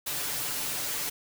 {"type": "noise with comb filter", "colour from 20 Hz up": "white", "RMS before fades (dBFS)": -32, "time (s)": [0.06, 1.1], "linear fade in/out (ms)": 10, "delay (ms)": 6.8, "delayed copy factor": 0.7, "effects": []}